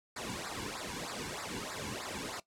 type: noise with flanger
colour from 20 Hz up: pink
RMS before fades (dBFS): -40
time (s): 0.16-2.4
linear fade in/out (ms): 5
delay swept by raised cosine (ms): 0.32 to 1.62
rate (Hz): 3.2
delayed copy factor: -1
effects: noise-tail reverb RT60 0.1 s tail -18 dB re dry + low-pass 9000 Hz 12 dB/octave